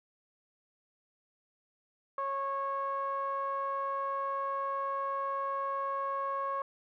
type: tone with low-pass filter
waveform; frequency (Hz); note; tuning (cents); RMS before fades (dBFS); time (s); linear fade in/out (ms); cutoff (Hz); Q
sawtooth; 549; C#5; -17; -34; 2.18-6.62; 2; 1200; 7.7
effects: none